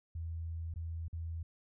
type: tone with dropouts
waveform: sine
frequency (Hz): 82.41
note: E2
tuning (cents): 0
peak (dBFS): -37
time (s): 0.15-1.43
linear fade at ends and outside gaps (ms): 5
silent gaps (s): 0.74-0.759 / 1.082-1.129
effects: none